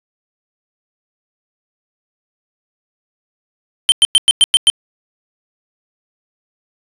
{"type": "tone bursts", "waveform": "square", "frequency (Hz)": 3115, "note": "G7", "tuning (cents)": -12, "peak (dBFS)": -6, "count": 7, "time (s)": [3.89, 4.7], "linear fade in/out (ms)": 0, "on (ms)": 30, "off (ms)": 100, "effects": ["resampled to 32000 Hz", "8-bit"]}